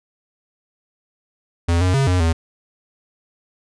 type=tone with pitch steps; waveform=square; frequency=85.1 / 91.5 / 136.3 / 90.6 / 82.2 Hz; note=F2 / F#2 / C#3 / F#2 / E2; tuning=-44 / -19 / -29 / -36 / -4 cents; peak=-15 dBFS; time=1.68-2.33 s; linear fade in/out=10 ms; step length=130 ms; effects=resampled to 22050 Hz